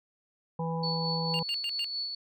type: harmonic tone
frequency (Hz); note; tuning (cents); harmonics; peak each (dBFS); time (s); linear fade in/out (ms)
164.81; E3; 0; 1 / 3 / 5 / 6; -31 / -36 / -38 / -39; 0.59-1.43; 5
type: tone with tremolo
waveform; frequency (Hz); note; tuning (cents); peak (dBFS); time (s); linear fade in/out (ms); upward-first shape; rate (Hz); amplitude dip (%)
sine; 4435; C#8; 0; -30; 0.83-2.15; 5; sine; 4.5; 40
type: tone bursts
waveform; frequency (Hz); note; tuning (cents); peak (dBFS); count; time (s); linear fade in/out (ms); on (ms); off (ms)
triangle; 2805; F7; +7; -29; 4; 1.34-1.844; 0; 51; 100
effects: none